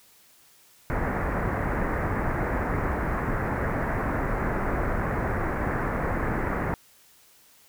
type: low-pass noise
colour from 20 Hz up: pink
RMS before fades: -27 dBFS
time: 0.9-6.74 s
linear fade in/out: 0 ms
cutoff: 2000 Hz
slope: 48 dB/octave
effects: white hiss -57 dBFS RMS until 7.68 s